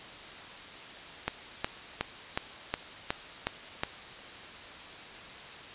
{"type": "click train", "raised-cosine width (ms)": 0.3, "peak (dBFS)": -12, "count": 8, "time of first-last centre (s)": [1.28, 3.835], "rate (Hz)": 2.74, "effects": ["white hiss -45 dBFS RMS until 5.74 s", "resampled to 8000 Hz"]}